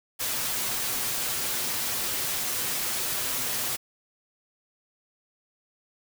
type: noise with comb filter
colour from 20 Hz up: white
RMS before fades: -29 dBFS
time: 0.19-3.77 s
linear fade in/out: 20 ms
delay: 8 ms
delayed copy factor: +0.5
effects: none